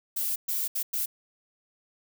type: noise bursts at uneven times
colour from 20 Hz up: violet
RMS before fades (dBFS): -29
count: 4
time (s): 0.16-0.36 / 0.48-0.68 / 0.75-0.83 / 0.93-1.06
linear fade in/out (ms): 10
effects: none